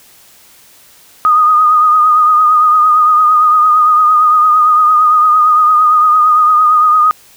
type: tone with vibrato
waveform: sine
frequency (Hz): 1237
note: D#6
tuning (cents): -10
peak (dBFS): -5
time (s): 1.25-7.11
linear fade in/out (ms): 0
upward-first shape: triangle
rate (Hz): 8.8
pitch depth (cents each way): 47
effects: white hiss -43 dBFS RMS until 7.36 s